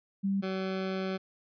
sine / 20% pulse tone pair in turn, 196 / 189.54 Hz, G3 / F#3, 0 / +42 cents, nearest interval minor second, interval 58 cents, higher first, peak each -26 dBFS, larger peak neither, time 0.23-0.42 / 0.42-1.18 s, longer second, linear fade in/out 20 ms, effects resampled to 11025 Hz

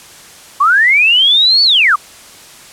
sine linear two-way sweep, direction up then down, 1076 to 4516 to 1076 Hz, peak -6 dBFS, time 0.6-1.96 s, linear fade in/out 10 ms, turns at 1.63 s, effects white hiss -37 dBFS RMS until 2.72 s + low-pass 10000 Hz 12 dB/octave

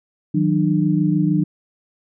sine tone cluster, 157.8 / 184.4 / 300.6 Hz, D#3 / F#3 / D4, +25 / -6 / +40 cents, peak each -19 dBFS, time 0.34-1.44 s, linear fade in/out 10 ms, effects none

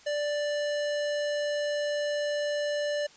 square tone, 587.3 Hz, D5, in tune, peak -28 dBFS, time 0.06-3.07 s, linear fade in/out 10 ms, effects white hiss -55 dBFS RMS until 3.16 s + resampled to 16000 Hz

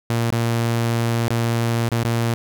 sawtooth tone with dropouts, 116.5 Hz, A#2, 1 cent flat, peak -14 dBFS, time 0.1-2.34 s, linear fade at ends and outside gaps 0 ms, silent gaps 0.304-0.324 / 1.281-1.305 / 1.889-1.917 / 2.034-2.049 s, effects none

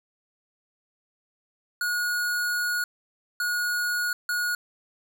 square tone bursts at uneven times, 1448 Hz, F#6, 38 cents flat, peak -25 dBFS, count 3, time 1.81-2.84 / 3.4-4.13 / 4.29-4.55 s, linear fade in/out 2 ms, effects none

